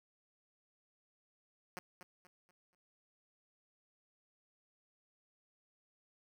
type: tone with echo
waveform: 5% pulse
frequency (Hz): 180.8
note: F#3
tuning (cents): -40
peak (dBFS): -32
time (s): 1.77-1.79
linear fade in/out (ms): 0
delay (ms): 240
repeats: 4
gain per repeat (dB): -9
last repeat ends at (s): 2.75
effects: none